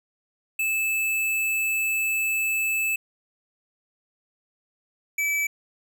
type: tone pair in turn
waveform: square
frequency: 2620 / 2304 Hz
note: E7 / D7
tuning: -11 / -34 cents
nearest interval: major second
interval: 223 cents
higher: first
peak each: -23 dBFS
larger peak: neither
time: 0.59-2.96 / 5.18-5.47 s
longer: first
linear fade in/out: 5 ms
effects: none